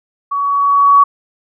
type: tone with level ramp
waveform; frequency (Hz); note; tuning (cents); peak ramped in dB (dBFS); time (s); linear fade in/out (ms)
sine; 1128; C#6; +30; -15 to -3; 0.31-1.04; 10
effects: none